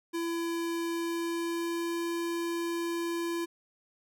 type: tone with pitch glide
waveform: square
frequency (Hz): 336.3 to 339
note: E4 to E4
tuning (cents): +35 to +49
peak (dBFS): -31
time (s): 0.13-3.46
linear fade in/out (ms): 20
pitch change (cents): +14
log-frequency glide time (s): 0.88-2.06
effects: none